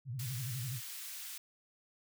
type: tone with vibrato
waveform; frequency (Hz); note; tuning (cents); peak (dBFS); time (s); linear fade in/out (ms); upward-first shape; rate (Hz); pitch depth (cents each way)
sine; 125.6; B2; +30; -37; 0.05-0.81; 50; sine; 12; 180
type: high-pass noise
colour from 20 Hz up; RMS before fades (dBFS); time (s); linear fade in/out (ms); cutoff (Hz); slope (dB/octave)
white; -45; 0.19-1.38; 5; 1700; 12
effects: none